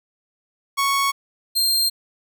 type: tone pair in turn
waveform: sawtooth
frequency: 1108.7 / 4186 Hz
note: C#6 / C8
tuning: 0 / 0 cents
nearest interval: octave + major seventh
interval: 2300 cents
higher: second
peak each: -14 dBFS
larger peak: neither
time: 0.77-1.12 / 1.55-1.9 s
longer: neither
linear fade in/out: 20 ms
effects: none